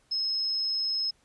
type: tone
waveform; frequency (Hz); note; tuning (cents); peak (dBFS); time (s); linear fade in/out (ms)
sine; 5170; E8; -34; -26; 0.11-1.11; 10
effects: pink hiss -66 dBFS RMS until 1.24 s + resampled to 24000 Hz